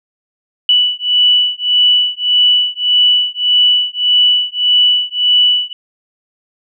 sine beating tone pair, 2960 / 2961.7 Hz, F#7 / F#7, 0 / +1 cents, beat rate 1.7 Hz, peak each -12 dBFS, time 0.69-5.73 s, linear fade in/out 2 ms, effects none

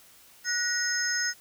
sine tone cluster, 1470 / 1888 / 5180 / 6420 Hz, F#6 / A#6 / E8 / G8, -12 / +22 / -31 / +40 cents, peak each -31 dBFS, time 0.44-1.34 s, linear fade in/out 50 ms, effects white hiss -55 dBFS RMS until 1.4 s

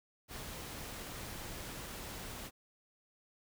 pink noise, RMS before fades -45 dBFS, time 0.28-2.51 s, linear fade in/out 50 ms, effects none

